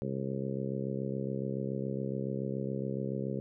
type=harmonic tone; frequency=67.1 Hz; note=C2; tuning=44 cents sharp; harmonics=2 / 3 / 4 / 5 / 6 / 7 / 8; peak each=-37 / -37 / -43 / -43 / -40 / -42 / -43 dBFS; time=0.02-3.4 s; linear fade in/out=0 ms; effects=none